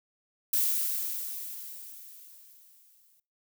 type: noise with exponential decay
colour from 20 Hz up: violet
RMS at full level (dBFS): -25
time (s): 0.53-3.2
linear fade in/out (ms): 5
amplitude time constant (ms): 580
effects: noise-tail reverb RT60 0.3 s tail -21 dB re dry